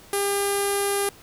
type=tone with low-pass filter; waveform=sawtooth; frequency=401.1 Hz; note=G4; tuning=40 cents sharp; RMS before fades=-24 dBFS; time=0.13-1.09 s; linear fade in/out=2 ms; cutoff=11000 Hz; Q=8.8; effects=pink hiss -49 dBFS RMS until 1.22 s